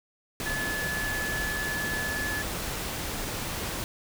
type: tone in noise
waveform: sine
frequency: 1721 Hz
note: A6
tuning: 39 cents flat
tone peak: -30 dBFS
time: 0.46-2.42 s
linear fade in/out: 0 ms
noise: pink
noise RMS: -33 dBFS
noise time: 0.4-3.84 s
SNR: 0 dB
effects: none